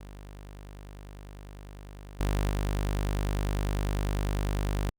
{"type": "tone with level steps", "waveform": "sawtooth", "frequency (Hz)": 50, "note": "G1", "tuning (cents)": 35, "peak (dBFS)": [-39, -21, -23], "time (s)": [0, 4.9], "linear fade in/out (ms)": 10, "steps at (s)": [2.2, 2.5], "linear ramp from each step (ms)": 2, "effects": ["Opus 48 kbps"]}